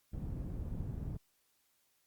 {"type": "low-pass noise", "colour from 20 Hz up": "white", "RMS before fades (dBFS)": -40, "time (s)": [0.13, 1.17], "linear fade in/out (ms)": 5, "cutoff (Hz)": 120, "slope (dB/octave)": 12, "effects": ["white hiss -75 dBFS RMS until 2.06 s", "Opus 48 kbps"]}